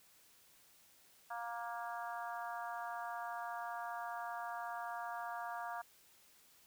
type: harmonic tone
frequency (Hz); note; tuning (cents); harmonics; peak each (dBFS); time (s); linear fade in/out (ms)
234.8; A#3; +13; 3 / 4 / 5 / 6 / 7; -44 / -46 / -48 / -50 / -51; 1.3-5.82; 10
effects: white hiss -66 dBFS RMS until 6.66 s